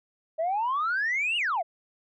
sine exponential two-way sweep, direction up then down, 622 to 2930 to 622 Hz, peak -23 dBFS, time 0.38-1.63 s, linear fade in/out 20 ms, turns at 1.37 s, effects tanh soft clip ceiling -21 dBFS

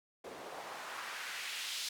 white noise with band-pass filter sweep, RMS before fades -43 dBFS, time 0.24-1.89 s, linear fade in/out 5 ms, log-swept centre 430 to 4100 Hz, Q 1.3, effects none

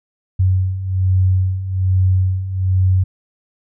sine beating tone pair, 92.5 / 93.7 Hz, F#2 / F#2, 0 / +22 cents, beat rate 1.2 Hz, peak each -19 / -14 dBFS, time 0.39-3.04 s, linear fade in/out 10 ms, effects none

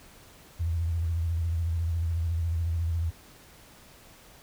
sine tone with vibrato, 83.4 Hz, E2, 21 cents sharp, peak -25 dBFS, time 0.59-3.11 s, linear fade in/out 20 ms, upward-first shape sine, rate 14 Hz, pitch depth 67 cents each way, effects pink hiss -53 dBFS RMS until 4.42 s

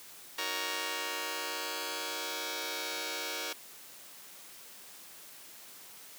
5% pulse chord, D# minor seventh, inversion none, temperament just, 311.1 / 373.4 / 466.7 / 560 Hz, D#4 / F#4 / A#4 / C#5, 0 / +16 / +2 / +18 cents, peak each -31 / -31 / -27 / -28 dBFS, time 0.38-3.53 s, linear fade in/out 5 ms, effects white hiss -51 dBFS RMS until 6.18 s + high-pass 150 Hz 12 dB/octave

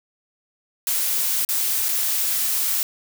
blue noise with dropouts, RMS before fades -22 dBFS, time 0.87-2.83 s, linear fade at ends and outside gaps 1 ms, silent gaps 1.449-1.489 / 1.885-1.888 s, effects none

